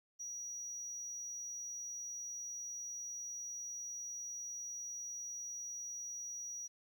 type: tone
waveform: sine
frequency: 5790 Hz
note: F#8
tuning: 38 cents flat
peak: -40 dBFS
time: 0.19-6.68 s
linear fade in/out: 20 ms
effects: tanh soft clip ceiling -40 dBFS + 12-bit